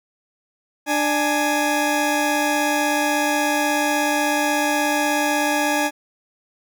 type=tone pair together; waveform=20% pulse; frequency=296.8 / 834 Hz; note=D4 / G#5; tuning=+18 / +7 cents; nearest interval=octave + tritone; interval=1789 cents; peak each=-16 dBFS; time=0.86-5.91 s; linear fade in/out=50 ms; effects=none